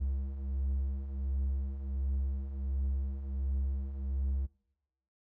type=beating tone pair; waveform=triangle; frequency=66.4 / 67.8 Hz; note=C2 / C#2; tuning=+26 / -38 cents; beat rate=1.4 Hz; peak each=-37 / -30 dBFS; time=0-4.47 s; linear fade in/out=20 ms; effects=noise-tail reverb RT60 0.8 s tail -23 dB re dry